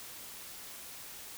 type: silence
effects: white hiss -47 dBFS RMS until 1.37 s